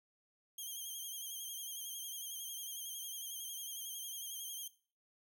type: tone with vibrato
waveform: 5% pulse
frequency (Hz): 3187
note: G7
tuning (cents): +28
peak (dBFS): -35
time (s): 0.58-4.68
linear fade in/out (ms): 5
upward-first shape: sine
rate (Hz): 11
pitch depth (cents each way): 48
effects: noise-tail reverb RT60 0.4 s tail -18 dB re dry